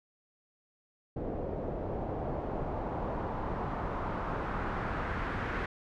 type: noise with low-pass filter sweep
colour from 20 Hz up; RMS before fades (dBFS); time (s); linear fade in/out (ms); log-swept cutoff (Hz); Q
pink; -35; 1.16-5.66; 5; 530 to 1700; 1.7
effects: none